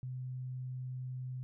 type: tone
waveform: sine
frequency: 127.8 Hz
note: C3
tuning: 40 cents flat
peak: -38 dBFS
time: 0.03-1.43 s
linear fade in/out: 0 ms
effects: none